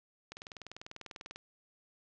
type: click train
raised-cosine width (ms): 0.2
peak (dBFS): -27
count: 22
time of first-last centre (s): 0.32-1.36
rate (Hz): 20.2
effects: low-pass 7000 Hz 12 dB/octave